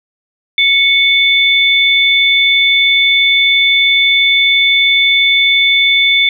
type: tone pair together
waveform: sine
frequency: 2217 / 3520 Hz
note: C#7 / A7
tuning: 0 / 0 cents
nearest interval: minor sixth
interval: 800 cents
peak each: -10 dBFS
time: 0.58-6.29 s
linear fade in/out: 2 ms
effects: none